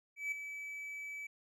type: tone with ADSR envelope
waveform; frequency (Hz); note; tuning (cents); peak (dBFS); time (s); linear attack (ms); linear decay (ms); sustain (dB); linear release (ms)
triangle; 2297; D7; -39; -31; 0.16-1.27; 160; 4; -9; 6
effects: none